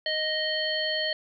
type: harmonic tone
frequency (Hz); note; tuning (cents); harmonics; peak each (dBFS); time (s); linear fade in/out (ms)
622.3; D#5; 0; 1 / 3 / 5 / 7; -31 / -31 / -31 / -31; 0.06-1.13; 2
effects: none